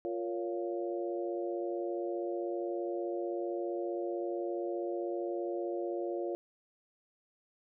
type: harmonic tone with a mistuned harmonic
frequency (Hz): 116.54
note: A#2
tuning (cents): 0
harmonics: 3 / 4 / 5 / 6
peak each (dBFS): -35 / -41 / -39 / -44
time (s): 0.05-6.35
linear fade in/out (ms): 0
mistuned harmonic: 5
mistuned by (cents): -64
effects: none